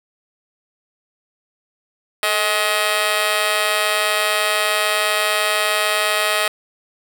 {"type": "tone with amplitude modulation", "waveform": "10% pulse", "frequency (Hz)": 633, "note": "D#5", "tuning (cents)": 30, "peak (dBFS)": -4, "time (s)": [2.23, 6.48], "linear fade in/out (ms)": 2, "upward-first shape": "sine", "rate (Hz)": 196, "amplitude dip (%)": 90, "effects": ["7-bit"]}